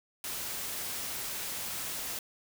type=noise; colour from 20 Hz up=white; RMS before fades=-37 dBFS; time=0.24-2.19 s; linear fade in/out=2 ms; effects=none